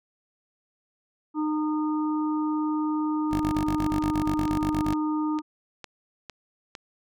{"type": "harmonic tone", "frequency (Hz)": 306.3, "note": "D#4", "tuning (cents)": -27, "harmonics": [1, 3, 4], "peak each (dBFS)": [-24, -34, -36], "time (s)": [1.34, 5.42], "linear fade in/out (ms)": 50}
{"type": "tone bursts", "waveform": "10% pulse", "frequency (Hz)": 49.15, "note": "G1", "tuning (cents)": 5, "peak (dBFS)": -20, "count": 14, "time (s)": [3.31, 4.939], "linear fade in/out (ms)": 10, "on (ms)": 95, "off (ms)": 23}
{"type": "click train", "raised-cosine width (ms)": 0.2, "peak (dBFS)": -21, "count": 8, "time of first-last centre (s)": [3.57, 6.752], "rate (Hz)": 2.2}
{"effects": []}